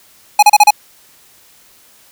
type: tone bursts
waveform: square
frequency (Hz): 836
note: G#5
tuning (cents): +11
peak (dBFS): -3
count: 5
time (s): 0.39-0.707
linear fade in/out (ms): 5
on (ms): 37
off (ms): 33
effects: white hiss -47 dBFS RMS until 2.11 s